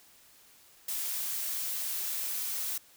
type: noise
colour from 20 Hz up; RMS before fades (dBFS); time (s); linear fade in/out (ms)
blue; -34; 0.88-2.78; 5
effects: white hiss -59 dBFS RMS until 2.96 s